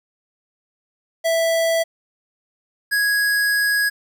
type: tone pair in turn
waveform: square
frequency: 659.3 / 1661.3 Hz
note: E5 / G#6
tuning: 0 / 0 cents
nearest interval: octave + major third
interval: 1600 cents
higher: second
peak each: -17 dBFS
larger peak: neither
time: 1.24-1.84 / 2.91-3.9 s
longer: second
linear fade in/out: 20 ms
effects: 9-bit